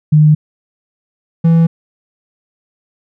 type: tone pair in turn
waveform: sine / triangle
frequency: 152.2 / 165.37 Hz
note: D#3 / E3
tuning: -38 / +6 cents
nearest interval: minor second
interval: 144 cents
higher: second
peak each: -4 dBFS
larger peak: neither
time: 0.12-0.35 / 1.44-1.67 s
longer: neither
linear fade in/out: 10 ms
effects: none